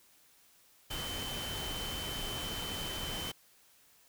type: tone in noise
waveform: sine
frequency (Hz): 3067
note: G7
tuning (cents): -38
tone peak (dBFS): -40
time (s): 0.9-3.32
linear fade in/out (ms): 10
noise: pink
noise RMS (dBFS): -40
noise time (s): 0.9-3.32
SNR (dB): -3
effects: white hiss -64 dBFS RMS until 4.08 s